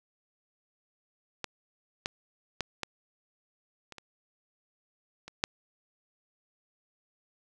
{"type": "clicks", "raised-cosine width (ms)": 0.2, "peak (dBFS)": [-16, -13, -13, -15, -27, -27, -26, -8], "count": 8, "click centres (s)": [1.443, 2.059, 2.607, 2.833, 3.923, 3.983, 5.28, 5.439], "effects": []}